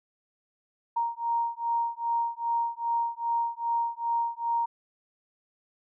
sine beating tone pair, 932 / 934.5 Hz, A#5 / A#5, -1 / +4 cents, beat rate 2.5 Hz, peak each -29 dBFS, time 0.96-4.66 s, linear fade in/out 10 ms, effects none

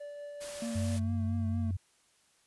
triangle tone with tremolo, 581 Hz, D5, 19 cents flat, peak -38 dBFS, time 0-0.97 s, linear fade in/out 10 ms, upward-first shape triangle, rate 5.2 Hz, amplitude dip 25%
white noise, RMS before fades -44 dBFS, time 0.4-1 s, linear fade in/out 20 ms
triangle tone with vibrato, 227.3 Hz, A#3, 43 cents flat, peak -32 dBFS, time 0.62-1.71 s, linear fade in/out 2 ms, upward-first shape triangle, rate 4.4 Hz, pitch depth 48 cents each way
sine tone with pitch glide, 94.6 to 92.39 Hz, F#2 to F#2, +39 to -2 cents, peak -30 dBFS, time 0.75-1.77 s, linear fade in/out 10 ms, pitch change -41 cents, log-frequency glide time 1.46-1.63 s
effects white hiss -68 dBFS RMS until 2.46 s + resampled to 24000 Hz

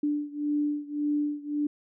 sine beating tone pair, 293.7 / 295.5 Hz, D4 / D4, 0 / +11 cents, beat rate 1.8 Hz, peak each -28 / -30 dBFS, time 0.03-1.67 s, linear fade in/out 5 ms, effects none

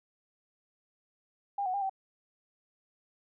sine tone with pitch steps, 803 / 739 / 802 / 771 Hz, G5 / F#5 / G5 / G5, +41 / -2 / +39 / -29 cents, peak -29 dBFS, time 1.58-1.896 s, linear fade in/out 5 ms, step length 79 ms, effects none

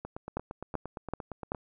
two click trains, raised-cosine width 1 ms, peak -17 / -24 dBFS, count 4 / 14, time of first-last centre 0.37-1.519 / 0.05-1.548 s, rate 2.61 / 8.68 Hz, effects none

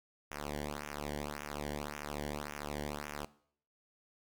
sawtooth tone with flanger, 73.42 Hz, D2, in tune, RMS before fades -41 dBFS, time 0.31-3.25 s, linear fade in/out 5 ms, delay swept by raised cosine 0.23 to 0.8 ms, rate 1.8 Hz, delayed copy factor -1, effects noise-tail reverb RT60 0.6 s tail -20 dB re dry

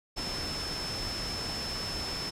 sine tone in noise, 5274 Hz, E8, in tune, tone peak -35 dBFS, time 0.16-2.31 s, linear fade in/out 20 ms, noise pink, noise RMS -37 dBFS, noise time 0.16-2.31 s, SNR -1 dB, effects low-pass 9000 Hz 12 dB/octave

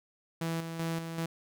sawtooth tone with tremolo, 164.81 Hz, E3, in tune, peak -27 dBFS, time 0.41-1.26 s, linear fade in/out 5 ms, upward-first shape square, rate 2.6 Hz, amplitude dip 50%, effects none

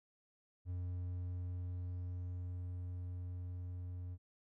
triangle tone with level ramp, 89.5 Hz, F2, 43 cents sharp, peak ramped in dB -36 to -40 dBFS, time 0.65-4.18 s, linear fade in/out 50 ms, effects none

